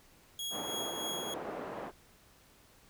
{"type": "tone with tremolo", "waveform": "sawtooth", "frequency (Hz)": 3316, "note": "G#7", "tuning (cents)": -3, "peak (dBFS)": -32, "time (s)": [0.39, 1.34], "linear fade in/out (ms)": 2, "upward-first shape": "triangle", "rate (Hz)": 3.2, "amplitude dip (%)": 50}
{"type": "band-pass noise", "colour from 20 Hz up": "pink", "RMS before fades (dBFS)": -41, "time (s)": [0.5, 1.92], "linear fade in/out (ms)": 50, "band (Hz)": [340, 960], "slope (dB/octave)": 12}
{"effects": ["pink hiss -62 dBFS RMS until 2.89 s"]}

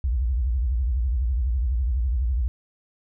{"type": "tone with vibrato", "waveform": "sine", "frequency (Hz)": 61.74, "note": "B1", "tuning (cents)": 0, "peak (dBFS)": -20, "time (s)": [0.04, 2.48], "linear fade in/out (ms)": 0, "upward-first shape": "triangle", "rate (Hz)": 12, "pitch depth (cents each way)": 290, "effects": []}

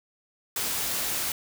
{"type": "noise", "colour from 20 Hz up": "white", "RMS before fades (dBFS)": -29, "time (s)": [0.56, 1.32], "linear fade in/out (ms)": 2, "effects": []}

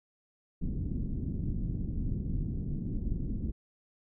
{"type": "low-pass noise", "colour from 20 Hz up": "pink", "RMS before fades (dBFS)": -33, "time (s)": [0.61, 3.52], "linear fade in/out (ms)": 10, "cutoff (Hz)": 260, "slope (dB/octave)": 24, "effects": []}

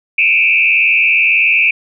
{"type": "tone with frequency modulation", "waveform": "sine", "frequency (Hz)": 2489, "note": "D#7", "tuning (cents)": 0, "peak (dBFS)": -8, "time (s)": [0.18, 1.71], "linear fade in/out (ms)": 5, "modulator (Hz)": 81.7, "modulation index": 2.4, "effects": []}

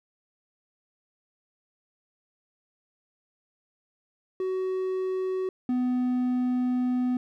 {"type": "tone pair in turn", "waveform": "triangle", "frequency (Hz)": [374.6, 250], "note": ["F#4", "B3"], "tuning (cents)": [21, 21], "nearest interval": "perfect fifth", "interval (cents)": 700, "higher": "first", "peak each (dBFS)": [-24, -21], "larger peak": "second", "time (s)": [[4.4, 5.49], [5.69, 7.17]], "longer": "second", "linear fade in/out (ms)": 2, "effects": []}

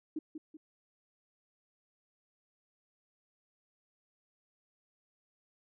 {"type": "tone with echo", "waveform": "sine", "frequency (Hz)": 311.1, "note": "D#4", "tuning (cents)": 0, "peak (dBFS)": -33, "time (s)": [0.16, 0.19], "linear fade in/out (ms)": 5, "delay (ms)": 190, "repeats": 2, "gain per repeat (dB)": -7, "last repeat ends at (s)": 0.57, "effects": []}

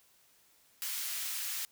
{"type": "high-pass noise", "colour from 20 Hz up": "white", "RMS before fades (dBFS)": -37, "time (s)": [0.82, 1.65], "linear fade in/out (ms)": 0, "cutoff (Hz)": 1600, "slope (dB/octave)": 12, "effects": ["white hiss -66 dBFS RMS until 1.71 s"]}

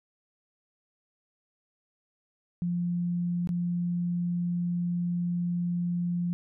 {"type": "tone with dropouts", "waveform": "sine", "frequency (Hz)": 174.61, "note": "F3", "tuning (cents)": 0, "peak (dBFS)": -26, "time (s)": [2.62, 6.33], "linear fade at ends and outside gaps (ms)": 0, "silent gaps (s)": [3.473, 3.491], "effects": []}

